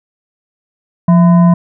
sine tone with frequency modulation, 174.61 Hz, F3, in tune, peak -4 dBFS, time 1.08-1.54 s, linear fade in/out 5 ms, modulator 837 Hz, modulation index 0.38, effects none

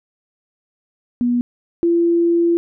sine tone pair in turn, 242.6 / 340.3 Hz, B3 / F4, -31 / -45 cents, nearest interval tritone, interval 586 cents, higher second, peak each -14 / -12 dBFS, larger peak second, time 1.21-1.41 / 1.83-2.57 s, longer second, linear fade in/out 0 ms, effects none

